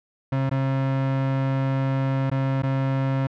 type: tone with dropouts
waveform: 35% pulse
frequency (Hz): 134.4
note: C3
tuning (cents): +47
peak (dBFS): -19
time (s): 0.32-3.27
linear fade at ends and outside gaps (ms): 5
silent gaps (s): 0.495-0.512 / 2.3-2.314 / 2.622-2.633
effects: low-pass 2000 Hz 12 dB/octave